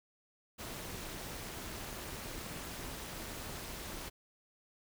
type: noise with amplitude modulation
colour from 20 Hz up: pink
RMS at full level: -41 dBFS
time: 0.58-4.1 s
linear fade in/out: 20 ms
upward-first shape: sine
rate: 299 Hz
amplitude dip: 65%
effects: none